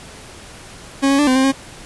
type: tone with pitch steps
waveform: 40% pulse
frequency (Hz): 273.9 / 276.4 / 293.3 / 257.5 / 263.9 / 270.5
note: C#4 / C#4 / D4 / C4 / C4 / C#4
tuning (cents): -21 / -5 / -2 / -28 / +15 / -42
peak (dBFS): -11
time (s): 1.02-1.524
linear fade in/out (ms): 20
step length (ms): 84
effects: pink hiss -38 dBFS RMS until 1.85 s + resampled to 24000 Hz